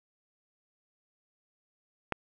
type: click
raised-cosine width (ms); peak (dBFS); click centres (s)
0.5; -14; 2.123
effects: none